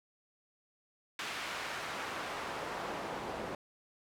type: noise with band-pass filter sweep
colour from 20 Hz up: pink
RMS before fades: -40 dBFS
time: 1.19-3.55 s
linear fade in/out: 2 ms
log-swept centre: 2100 to 570 Hz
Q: 0.76
effects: none